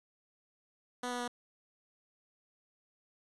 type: tone with pitch steps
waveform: 10% pulse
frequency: 246.9 / 244.9 / 242.9 Hz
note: B3 / B3 / B3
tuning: 0 / -14 / -29 cents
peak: -27 dBFS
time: 1.03-1.279 s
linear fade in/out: 5 ms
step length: 83 ms
effects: resampled to 24000 Hz + 10-bit